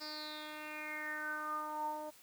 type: tone with low-pass filter sweep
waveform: 10% pulse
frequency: 304.6 Hz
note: D#4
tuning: 37 cents flat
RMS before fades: -42 dBFS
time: 0-2.11 s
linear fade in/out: 20 ms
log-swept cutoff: 5100 to 720 Hz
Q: 8.5
effects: white hiss -61 dBFS RMS until 2.22 s